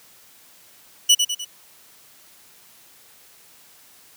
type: tone with echo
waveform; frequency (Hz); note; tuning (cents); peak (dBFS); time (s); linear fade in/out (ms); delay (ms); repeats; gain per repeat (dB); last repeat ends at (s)
25% pulse; 2954; F#7; -3; -7; 1.09-1.15; 10; 100; 3; -6; 1.45
effects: white hiss -51 dBFS RMS until 4.16 s + high-pass 80 Hz 12 dB/octave